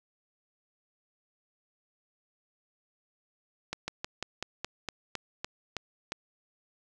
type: slowing click train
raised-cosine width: 0.2 ms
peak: -16 dBFS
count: 11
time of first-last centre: 3.73-6.121 s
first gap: 150 ms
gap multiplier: 1.1
effects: none